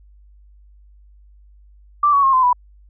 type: tone with pitch steps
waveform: sine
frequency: 1173 / 1123.3 / 1075.6 / 1030 / 986.4 Hz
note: D6 / C#6 / C6 / C6 / B5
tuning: -2 / +23 / +47 / -28 / -2 cents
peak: -11 dBFS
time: 2.03-2.53 s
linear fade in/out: 5 ms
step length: 100 ms
effects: added 50 Hz sine -45 dBFS peak until 2.89 s